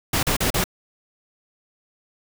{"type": "noise bursts", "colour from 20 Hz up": "pink", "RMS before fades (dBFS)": -21, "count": 4, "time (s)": [0.13, 0.641], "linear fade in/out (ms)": 5, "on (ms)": 100, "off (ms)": 37, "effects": []}